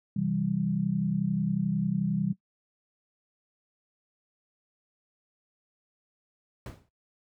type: chord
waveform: sine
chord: C major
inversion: none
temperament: equal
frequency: 130.81 / 164.81 / 196 Hz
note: C3 / E3 / G3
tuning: 0 / 0 / 0 cents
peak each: -33 / -29 / -28 dBFS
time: 0.16-2.33 s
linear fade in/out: 5 ms
type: noise with exponential decay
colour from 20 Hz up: brown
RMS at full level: -31 dBFS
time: 6.66-6.89 s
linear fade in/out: 2 ms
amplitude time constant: 50 ms
effects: noise-tail reverb RT60 0.1 s tail -18 dB re dry + high-pass 80 Hz 12 dB/octave